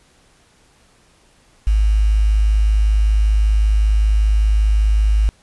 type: tone with quantisation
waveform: sine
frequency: 52.6 Hz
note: G#1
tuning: 23 cents sharp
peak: -11 dBFS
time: 1.67-5.29 s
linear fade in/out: 0 ms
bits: 6
effects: pink hiss -54 dBFS RMS until 5.42 s + resampled to 24000 Hz